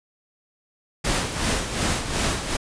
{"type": "noise with tremolo", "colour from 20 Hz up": "pink", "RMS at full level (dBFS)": -22, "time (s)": [1.04, 2.57], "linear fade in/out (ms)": 10, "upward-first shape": "sine", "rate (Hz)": 2.7, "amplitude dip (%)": 60, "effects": ["resampled to 22050 Hz"]}